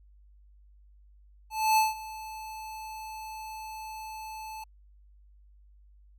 square tone with ADSR envelope, 872 Hz, A5, 16 cents flat, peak -20 dBFS, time 1.5-4.64 s, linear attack 270 ms, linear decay 170 ms, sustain -19 dB, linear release 5 ms, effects added 50 Hz sine -54 dBFS peak until 6.18 s + AAC 64 kbps

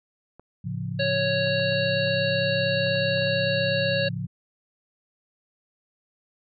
clicks, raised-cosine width 1 ms, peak -32 dBFS, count 10, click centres 0.396 / 1.472 / 1.597 / 1.724 / 2.074 / 2.868 / 2.954 / 3.175 / 3.221 / 3.272 s
sine chord, A augmented, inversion none, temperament equal, 110 / 138.59 / 174.61 Hz, A2 / C#3 / E#3, 0 / 0 / 0 cents, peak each -32 dBFS, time 0.64-4.27 s, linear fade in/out 10 ms
harmonic tone, 554.4 Hz, C#5, in tune, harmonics 1 / 3 / 5 / 7 / 8, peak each -24 / -29 / -31 / -32 / -33 dBFS, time 0.99-4.09 s, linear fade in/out 10 ms
effects none

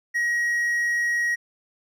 triangle tone, 1897 Hz, A#6, 30 cents sharp, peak -19 dBFS, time 0.14-1.36 s, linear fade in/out 20 ms, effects none

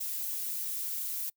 violet noise with flanger, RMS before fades -35 dBFS, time 0-1.3 s, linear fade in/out 10 ms, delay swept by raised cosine 1.9 to 6.3 ms, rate 3 Hz, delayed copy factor -0.95, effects noise-tail reverb RT60 0.1 s tail -25 dB re dry

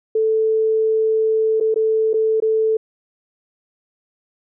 sine tone with dropouts, 440 Hz, A4, in tune, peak -14 dBFS, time 0.15-2.77 s, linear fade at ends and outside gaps 5 ms, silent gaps 1.601-1.608 / 1.743-1.759 / 2.133-2.14 / 2.402-2.422 s, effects none

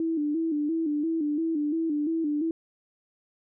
sine tone with vibrato, 310.9 Hz, D#4, 1 cent flat, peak -24 dBFS, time 0-2.51 s, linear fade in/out 2 ms, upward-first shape square, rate 2.9 Hz, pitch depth 87 cents each way, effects none

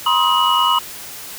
sine tone cluster, 963 / 1053 / 1259 / 2926 Hz, B5 / C6 / D#6 / F#7, -44 / +11 / +20 / -20 cents, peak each -18 dBFS, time 0.06-0.79 s, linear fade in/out 5 ms, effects white hiss -33 dBFS RMS until 1.38 s

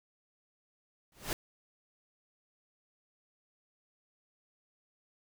pink noise with exponential growth, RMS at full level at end -30 dBFS, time 1.12-1.33 s, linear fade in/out 1 ms, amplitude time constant 44 ms, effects none

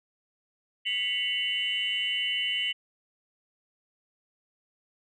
sine tone cluster, 1986 / 2196 / 2780 / 2991 Hz, B6 / C#7 / F7 / F#7, +9 / -17 / -9 / +18 cents, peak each -36 / -35 / -31 / -28 dBFS, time 0.85-2.73 s, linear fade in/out 20 ms, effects tanh soft clip ceiling -18 dBFS

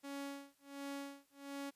sawtooth tone with tremolo, 279.5 Hz, C#4, 14 cents sharp, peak -38 dBFS, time 0.03-1.71 s, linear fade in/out 20 ms, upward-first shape sine, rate 1.4 Hz, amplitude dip 100%, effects white hiss -75 dBFS RMS until 1.75 s + resampled to 32000 Hz

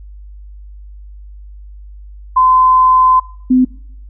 sine tone pair in turn, 1026 / 254.9 Hz, C6 / C4, -34 / -45 cents, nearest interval 2 octaves, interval 2411 cents, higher first, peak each -6 dBFS, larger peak neither, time 2.36-3.2 / 3.5-3.65 s, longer first, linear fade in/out 10 ms, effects noise-tail reverb RT60 0.7 s tail -24 dB re dry + added 50 Hz sine -31 dBFS peak until 4.09 s

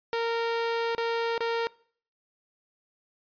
sawtooth tone with dropouts, 462.1 Hz, A#4, 15 cents flat, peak -22 dBFS, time 0.13-1.67 s, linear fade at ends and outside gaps 0 ms, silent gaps 0.949-0.98 / 1.379-1.406 s, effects noise-tail reverb RT60 0.5 s tail -22 dB re dry + resampled to 11025 Hz

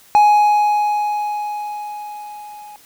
triangle tone with level ramp, 835 Hz, G#5, 9 cents sharp, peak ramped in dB -5 to -33 dBFS, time 0.15-2.76 s, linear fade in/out 0 ms, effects white hiss -48 dBFS RMS until 2.85 s

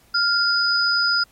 sine tone pair together, 1396.9 / 4978 Hz, F6 / D#8, 0 / 0 cents, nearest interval octave + minor seventh, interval 2200 cents, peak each -19 dBFS, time 0.14-1.24 s, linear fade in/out 10 ms, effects pink hiss -56 dBFS RMS until 1.31 s + MP3 64 kbps

